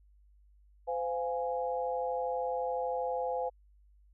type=chord; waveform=sine; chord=F minor; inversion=second; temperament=equal with one note detuned; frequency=511.9 / 698.5 / 830.6 Hz; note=C5 / F5 / Ab5; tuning=-38 / 0 / 0 cents; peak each=-33 / -37 / -36 dBFS; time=0.87-3.5 s; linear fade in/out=20 ms; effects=added 50 Hz sine -59 dBFS peak until 4.13 s